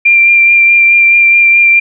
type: tone with vibrato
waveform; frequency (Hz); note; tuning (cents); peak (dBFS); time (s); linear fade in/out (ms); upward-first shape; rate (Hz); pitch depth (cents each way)
sine; 2377; D7; +20; -3; 0.05-1.8; 10; sine; 4.7; 15
effects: none